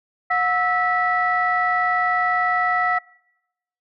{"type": "tone cluster", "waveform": "sine", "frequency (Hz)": [724, 1310, 1950], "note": ["F#5", "E6", "B6"], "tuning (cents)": [-38, -11, -23], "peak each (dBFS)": -21, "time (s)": [0.3, 2.99], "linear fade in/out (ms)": 10, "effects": ["noise-tail reverb RT60 0.9 s tail -25 dB re dry", "tanh soft clip ceiling -8 dBFS"]}